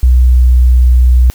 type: tone with pitch glide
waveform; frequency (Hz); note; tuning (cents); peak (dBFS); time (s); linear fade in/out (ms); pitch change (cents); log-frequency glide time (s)
sine; 62.4 to 61.9; B1 to B1; +19 to +5; -3; 0.03-1.3; 0; -14; 0.14-0.76
effects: white hiss -41 dBFS RMS until 1.34 s